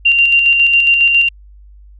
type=tone with tremolo; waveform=sine; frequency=2773 Hz; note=F7; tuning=13 cents flat; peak=-6 dBFS; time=0.05-1.29 s; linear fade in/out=10 ms; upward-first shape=square; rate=7.3 Hz; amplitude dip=35%; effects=added 50 Hz sine -37 dBFS peak until 1.99 s